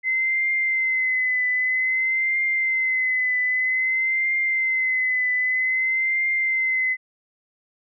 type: tone with vibrato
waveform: sine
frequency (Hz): 2051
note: C7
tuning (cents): -35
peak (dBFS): -19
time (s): 0.03-6.97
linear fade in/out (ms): 50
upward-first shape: triangle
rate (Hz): 0.52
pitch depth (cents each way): 47
effects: none